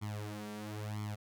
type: tone with flanger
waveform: sawtooth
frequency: 105.3 Hz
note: G#2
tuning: 24 cents sharp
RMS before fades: -41 dBFS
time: 0.01-1.16 s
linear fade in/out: 20 ms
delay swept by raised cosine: 0.91 to 4.41 ms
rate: 1 Hz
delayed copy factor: +1
effects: none